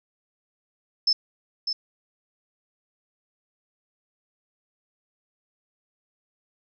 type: tone with echo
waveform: sine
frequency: 5260 Hz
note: E8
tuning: 5 cents flat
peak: -17 dBFS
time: 1.07-1.13 s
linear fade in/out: 5 ms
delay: 600 ms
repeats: 1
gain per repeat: -7 dB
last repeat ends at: 1.73 s
effects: none